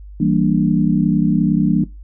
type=chord; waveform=sine; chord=E half-diminished seventh; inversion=none; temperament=equal; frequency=164.81 / 196 / 233.1 / 293.7 Hz; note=E3 / G3 / Bb3 / D4; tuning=0 / 0 / 0 / 0 cents; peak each=-18 dBFS; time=0.2-1.84 s; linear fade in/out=5 ms; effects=noise-tail reverb RT60 0.2 s tail -17 dB re dry + added 50 Hz sine -33 dBFS peak until 2.03 s